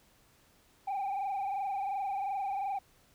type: tone with frequency modulation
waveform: sine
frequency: 790 Hz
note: G5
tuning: 13 cents sharp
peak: -29 dBFS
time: 0.87-2.79 s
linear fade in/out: 10 ms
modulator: 22.8 Hz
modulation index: 1.3
effects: tanh soft clip ceiling -30 dBFS + pink hiss -65 dBFS RMS until 3.14 s